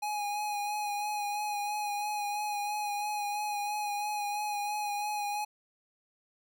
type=tone with vibrato; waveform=square; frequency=830 Hz; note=G#5; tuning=1 cent flat; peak=-32 dBFS; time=0.02-5.45 s; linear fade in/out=10 ms; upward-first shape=sine; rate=3 Hz; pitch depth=25 cents each way; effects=none